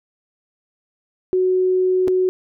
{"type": "tone with dropouts", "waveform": "sine", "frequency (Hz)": 370, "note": "F#4", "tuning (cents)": 0, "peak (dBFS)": -14, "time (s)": [1.33, 2.29], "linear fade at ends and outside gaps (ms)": 0, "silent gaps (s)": [2.076, 2.081], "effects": []}